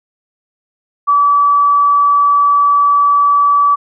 sine tone, 1150 Hz, D6, 37 cents flat, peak -7 dBFS, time 1.07-3.76 s, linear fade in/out 20 ms, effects none

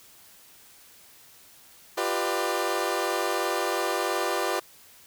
20% pulse chord, G dominant seventh, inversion third, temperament equal with one note detuned, 349.2 / 392 / 493.9 / 597.3 Hz, F4 / G4 / B4 / D5, 0 / 0 / 0 / +29 cents, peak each -26 dBFS, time 1.97-4.6 s, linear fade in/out 10 ms, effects white hiss -53 dBFS RMS until 5.06 s

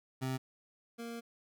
25% pulse tone pair in turn, 130.81 / 233.1 Hz, C3 / A#3, 0 / 0 cents, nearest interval minor seventh, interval 1000 cents, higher second, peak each -30 / -37 dBFS, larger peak first, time 0.21-0.38 / 0.98-1.21 s, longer second, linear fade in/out 20 ms, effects none

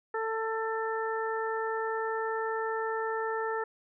harmonic tone, 445.1 Hz, A4, 20 cents sharp, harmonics 1 / 2 / 3 / 4, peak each -32 / -35 / -37 / -38 dBFS, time 0.14-3.64 s, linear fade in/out 5 ms, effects none

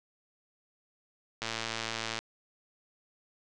click train, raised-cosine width 0.2 ms, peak -16 dBFS, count 88, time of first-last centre 1.42-2.19 s, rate 113 Hz, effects resampled to 24000 Hz + 8-bit

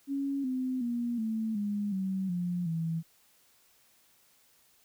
sine tone with pitch steps, 277.2 / 257.1 / 238.5 / 221.3 / 205.3 / 190.43 / 176.65 / 163.87 Hz, C#4 / C4 / A#3 / A3 / G#3 / G3 / F3 / E3, 0 / -30 / +40 / +10 / -20 / -50 / +20 / -10 cents, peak -29 dBFS, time 0.07-3.03 s, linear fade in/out 50 ms, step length 370 ms, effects white hiss -65 dBFS RMS until 4.84 s

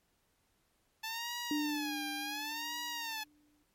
10% pulse tone with vibrato, 875 Hz, A5, 10 cents flat, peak -29 dBFS, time 1.03-3.24 s, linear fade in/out 10 ms, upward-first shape sine, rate 0.7 Hz, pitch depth 160 cents each way
sine tone with exponential decay, 297.4 Hz, D4, 22 cents sharp, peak -30 dBFS, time 1.51-3.63 s, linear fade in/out 2 ms, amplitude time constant 460 ms
effects pink hiss -75 dBFS RMS until 3.74 s + MP3 64 kbps

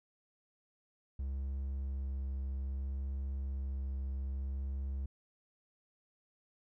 triangle tone with vibrato, 67.4 Hz, C#2, 48 cents flat, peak -33 dBFS, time 1.19-5.06 s, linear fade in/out 5 ms, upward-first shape sine, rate 0.62 Hz, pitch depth 11 cents each way, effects none

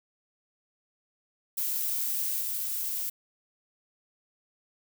violet noise with level steps, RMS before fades -30 / -32 dBFS, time 1.57-3.1 s, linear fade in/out 10 ms, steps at 2.41 s, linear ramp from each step 5 ms, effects none

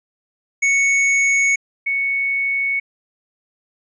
square / sine tone pair in turn, 2217 / 2217 Hz, C#7 / C#7, 0 / 0 cents, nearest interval unison, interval 0 cents, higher neither, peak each -14 / -17 dBFS, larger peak first, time 0.62-1.56 / 1.86-2.8 s, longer neither, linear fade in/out 10 ms, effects resampled to 16000 Hz

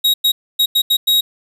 45% pulse tone bursts at uneven times, 3800 Hz, A#7, 33 cents sharp, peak -11 dBFS, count 6, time 0.04-0.14 / 0.24-0.32 / 0.59-0.66 / 0.75-0.82 / 0.9-0.97 / 1.07-1.21 s, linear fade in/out 10 ms, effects none

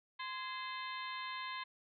harmonic tone with a mistuned harmonic, 518 Hz, C5, 17 cents flat, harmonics 2 / 3 / 4 / 5 / 6 / 7 / 8, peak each -43 / -49 / -47 / -53 / -52 / -51 / -53 dBFS, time 0.19-1.64 s, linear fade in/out 10 ms, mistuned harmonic 3, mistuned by +120 cents, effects none

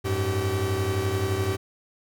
45% pulse tone cluster, 93.1 / 104.8 / 384.6 Hz, F#2 / G#2 / G4, +11 / +16 / -33 cents, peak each -28 dBFS, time 0.04-1.57 s, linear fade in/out 20 ms, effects none

